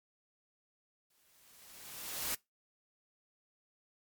white noise with exponential growth, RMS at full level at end -34 dBFS, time 1.1-2.35 s, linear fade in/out 5 ms, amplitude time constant 270 ms, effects noise-tail reverb RT60 0.2 s tail -23 dB re dry + MP3 96 kbps

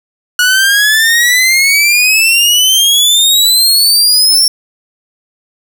sawtooth exponential sweep, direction up, 1455 to 5490 Hz, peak -3 dBFS, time 0.39-4.48 s, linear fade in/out 2 ms, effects none

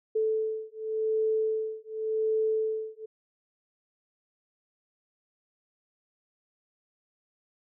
sine beating tone pair, 437.6 / 438.49 Hz, A4 / A4, -9 / -6 cents, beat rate 0.89 Hz, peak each -29 dBFS, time 0.15-3.06 s, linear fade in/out 10 ms, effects none

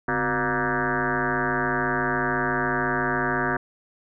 sine tone with frequency modulation, 942 Hz, A#5, 18 cents sharp, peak -21 dBFS, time 0.08-3.57 s, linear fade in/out 5 ms, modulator 114 Hz, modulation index 7, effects none

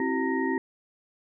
sine tone cluster, 264.6 / 330 / 380.4 / 914 / 1878 Hz, C4 / E4 / F#4 / A#5 / A#6, +20 / +2 / +48 / -34 / +12 cents, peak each -28 / -31 / -30 / -33 / -33 dBFS, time 0-0.58 s, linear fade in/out 2 ms, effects none

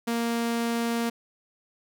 sawtooth tone, 233.1 Hz, A#3, in tune, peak -21 dBFS, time 0.07-1.1 s, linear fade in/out 10 ms, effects none

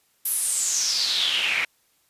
pink noise with band-pass filter sweep, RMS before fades -24 dBFS, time 0.25-1.65 s, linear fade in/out 5 ms, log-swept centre 12000 to 2100 Hz, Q 5.9, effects white hiss -65 dBFS RMS until 2.09 s + resampled to 32000 Hz

